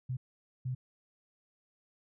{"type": "tone bursts at uneven times", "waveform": "sine", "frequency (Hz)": 127.7, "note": "C3", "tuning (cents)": -42, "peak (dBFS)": -32, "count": 2, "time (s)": [[0.09, 0.17], [0.65, 0.75]], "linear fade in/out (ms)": 10, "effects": []}